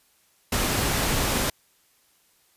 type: noise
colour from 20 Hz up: pink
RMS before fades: -24 dBFS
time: 0.52-1.5 s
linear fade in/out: 5 ms
effects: white hiss -63 dBFS RMS until 2.56 s + resampled to 32000 Hz